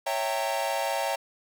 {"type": "chord", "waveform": "45% pulse", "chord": "C# diminished seventh", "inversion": "none", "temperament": "equal with one note detuned", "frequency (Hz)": [554.4, 659.3, 784, 917.9], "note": ["C#5", "E5", "G5", "Bb5"], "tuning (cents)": [0, 0, 0, -27], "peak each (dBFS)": -32, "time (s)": [0.06, 1.16], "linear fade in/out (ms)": 10, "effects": []}